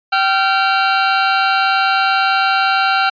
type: tone pair together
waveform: sawtooth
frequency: 774 / 1379.1 Hz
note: G5 / F6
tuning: -22 / -22 cents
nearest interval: minor seventh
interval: 1000 cents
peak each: -11 dBFS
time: 0.12-3.1 s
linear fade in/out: 10 ms
effects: resampled to 11025 Hz